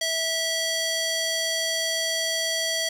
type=tone with band-pass filter; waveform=square; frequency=653 Hz; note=E5; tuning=17 cents flat; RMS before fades=-26 dBFS; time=0.01-2.89 s; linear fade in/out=5 ms; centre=4900 Hz; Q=1.1; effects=7-bit